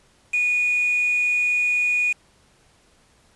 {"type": "tone with quantisation", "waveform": "sine", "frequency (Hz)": 2459, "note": "D#7", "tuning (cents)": -21, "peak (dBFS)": -18, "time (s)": [0.33, 2.13], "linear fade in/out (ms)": 10, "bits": 5, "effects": ["pink hiss -58 dBFS RMS until 3.35 s", "resampled to 24000 Hz"]}